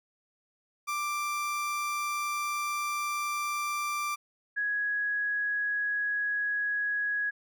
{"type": "tone pair in turn", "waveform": ["30% pulse", "sine"], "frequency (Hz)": [1179, 1667.4], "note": ["D6", "G#6"], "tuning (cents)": [6, 6], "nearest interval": "tritone", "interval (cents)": 600, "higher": "second", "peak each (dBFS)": -27, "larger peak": "neither", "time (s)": [[0.87, 4.16], [4.56, 7.31]], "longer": "first", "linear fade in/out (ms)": 20, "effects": []}